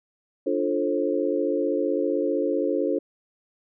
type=chord; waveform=sine; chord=D minor seventh; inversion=none; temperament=equal with one note detuned; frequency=293.7 / 349.2 / 440 / 532.1 Hz; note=D4 / F4 / A4 / C5; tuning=0 / 0 / 0 / +29 cents; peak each=-27 dBFS; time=0.46-2.99 s; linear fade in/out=10 ms; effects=none